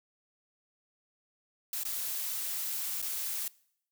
blue noise with dropouts, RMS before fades -35 dBFS, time 1.73-3.48 s, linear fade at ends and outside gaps 2 ms, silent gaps 1.835-1.851 / 3.018-3.025 s, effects noise-tail reverb RT60 0.7 s tail -23 dB re dry

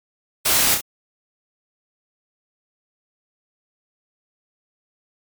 white noise with echo, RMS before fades -18 dBFS, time 0.45-0.75 s, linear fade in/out 10 ms, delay 31 ms, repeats 2, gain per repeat -5 dB, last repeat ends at 0.812 s, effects MP3 96 kbps

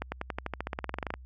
accelerating click train, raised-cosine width 0.5 ms, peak -17 dBFS, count 19, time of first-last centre 0.02-1.139 s, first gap 100 ms, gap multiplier 0.94, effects added 63 Hz sine -45 dBFS peak until 1.25 s

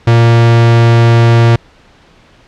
45% pulse tone, 116.54 Hz, A#2, in tune, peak -4 dBFS, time 0.07-1.56 s, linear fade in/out 5 ms, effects pink hiss -44 dBFS RMS until 2.47 s + low-pass 4000 Hz 12 dB/octave

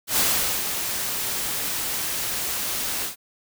white noise with ADSR envelope, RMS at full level -20 dBFS, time 0.07-3.16 s, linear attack 100 ms, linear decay 460 ms, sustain -7 dB, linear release 120 ms, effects none

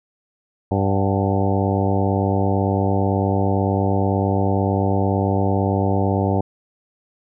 harmonic tone with a mistuned harmonic, 98 Hz, G2, in tune, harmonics 1 / 2 / 3 / 4 / 5 / 6 / 7 / 8 / 9, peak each -20 / -23 / -25 / -26 / -27 / -28 / -28 / -29 / -30 dBFS, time 0.71-6.41 s, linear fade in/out 5 ms, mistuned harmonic 7, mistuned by +72 cents, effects none

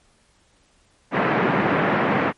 pink band-pass noise, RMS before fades -20 dBFS, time 1.11-2.33 s, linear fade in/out 50 ms, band 150 to 2100 Hz, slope 24 dB/octave, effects pink hiss -60 dBFS RMS until 2.37 s + MP3 48 kbps

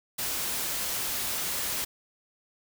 white noise, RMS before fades -31 dBFS, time 0.18-1.85 s, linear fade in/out 10 ms, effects none

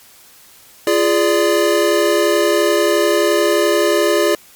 square chord, D diminished, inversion first, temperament equal with one note detuned, 343.8 / 415.3 / 587.3 Hz, F4 / Ab4 / D5, -27 / 0 / 0 cents, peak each -17 dBFS, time 0.87-4.35 s, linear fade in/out 2 ms, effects white hiss -45 dBFS RMS until 4.55 s + MP3 96 kbps

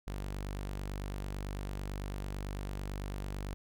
sawtooth tone, 49 Hz, G1, in tune, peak -33 dBFS, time 0.07-3.54 s, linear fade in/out 0 ms, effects none

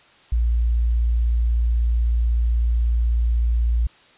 sine tone, 58.1 Hz, A#1, 5 cents flat, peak -16 dBFS, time 0.32-3.87 s, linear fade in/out 5 ms, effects white hiss -52 dBFS RMS until 4.17 s + resampled to 8000 Hz

